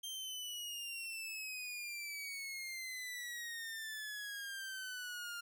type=exponential sweep; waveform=sawtooth; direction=down; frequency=3171 to 1396.9 Hz; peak=-39 dBFS; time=0.03-5.41 s; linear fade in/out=10 ms; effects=none